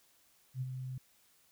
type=tone with ADSR envelope; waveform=sine; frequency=129.2 Hz; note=C3; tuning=21 cents flat; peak=-32 dBFS; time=0.54-0.98 s; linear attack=72 ms; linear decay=36 ms; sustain=-6 dB; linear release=4 ms; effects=white hiss -68 dBFS RMS until 1.51 s